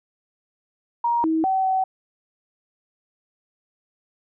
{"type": "tone with pitch steps", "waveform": "sine", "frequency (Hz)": [943, 320.3, 763, 758], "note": ["A#5", "E4", "G5", "F#5"], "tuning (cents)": [20, -50, -47, 42], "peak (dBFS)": -18, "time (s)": [1.04, 1.84], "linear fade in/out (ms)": 5, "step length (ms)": 200, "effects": []}